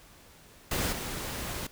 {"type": "noise with level steps", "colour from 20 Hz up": "pink", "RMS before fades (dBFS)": [-30, -36], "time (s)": [0.71, 1.67], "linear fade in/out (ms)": 5, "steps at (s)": 0.92, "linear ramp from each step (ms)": 10, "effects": ["pink hiss -55 dBFS RMS until 1.71 s"]}